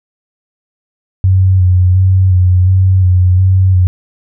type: tone with vibrato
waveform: sine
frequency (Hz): 92.5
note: F#2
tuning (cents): 0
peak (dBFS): -5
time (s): 1.24-3.87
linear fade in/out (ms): 0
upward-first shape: square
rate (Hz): 1.4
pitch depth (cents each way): 29
effects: none